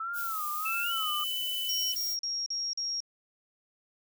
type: tone with vibrato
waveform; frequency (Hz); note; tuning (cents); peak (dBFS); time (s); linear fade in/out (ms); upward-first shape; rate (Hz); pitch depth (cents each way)
sine; 1300; E6; -24; -32; 0-1.24; 5; sine; 1.5; 140
type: noise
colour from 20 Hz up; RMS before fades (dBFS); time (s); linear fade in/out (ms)
violet; -38; 0.13-2.17; 50
type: tone with pitch glide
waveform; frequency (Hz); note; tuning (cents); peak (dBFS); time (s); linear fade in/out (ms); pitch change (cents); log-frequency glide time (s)
sine; 2637 to 2994; E7 to F#7; 0 to +20; -31; 0.65-1.95; 10; +220; 0.81-0.92
type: tone bursts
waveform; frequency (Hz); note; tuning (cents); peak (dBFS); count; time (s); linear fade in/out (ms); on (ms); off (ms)
sine; 5588; F8; 0; -30; 5; 1.69-3.004; 2; 230; 41
effects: none